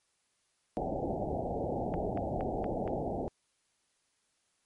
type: low-pass noise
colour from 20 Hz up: white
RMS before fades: -34 dBFS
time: 0.77-3.28 s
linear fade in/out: 0 ms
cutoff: 810 Hz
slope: 96 dB/octave
type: click train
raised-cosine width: 0.5 ms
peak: -28 dBFS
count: 5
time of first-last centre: 1.94-2.877 s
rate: 4.27 Hz
effects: white hiss -75 dBFS RMS until 4.65 s + MP3 48 kbps